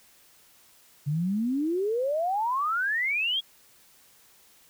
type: exponential sweep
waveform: sine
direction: up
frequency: 139.4 to 3367 Hz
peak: -24 dBFS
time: 1.06-3.41 s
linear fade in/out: 20 ms
effects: white hiss -58 dBFS RMS until 4.69 s